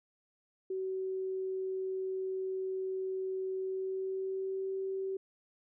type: tone with pitch glide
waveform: sine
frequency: 378.2 to 384.1 Hz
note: F#4 to G4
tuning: +38 to -35 cents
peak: -33 dBFS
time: 0.7-5.17 s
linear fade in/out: 5 ms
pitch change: +27 cents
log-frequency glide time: 3.56-4.72 s
effects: none